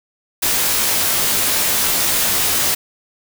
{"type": "noise with comb filter", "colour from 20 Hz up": "white", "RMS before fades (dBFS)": -17, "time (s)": [0.42, 2.75], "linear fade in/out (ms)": 10, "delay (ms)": 16, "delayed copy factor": -0.6, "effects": []}